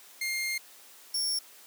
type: tone pair in turn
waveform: sawtooth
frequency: 2120 / 5476 Hz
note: C7 / F8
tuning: +22 / -35 cents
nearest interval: octave + major third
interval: 1643 cents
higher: second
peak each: -26 / -25 dBFS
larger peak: second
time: 0.21-0.58 / 1.14-1.39 s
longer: first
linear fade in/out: 5 ms
effects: white hiss -53 dBFS RMS until 1.66 s + high-pass 300 Hz 12 dB/octave